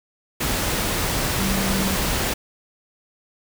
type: tone in noise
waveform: sine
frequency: 193.3 Hz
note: G3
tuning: 24 cents flat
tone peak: -23 dBFS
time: 1.38-1.96 s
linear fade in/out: 10 ms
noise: pink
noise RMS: -23 dBFS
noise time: 0.4-2.34 s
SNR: -3 dB
effects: none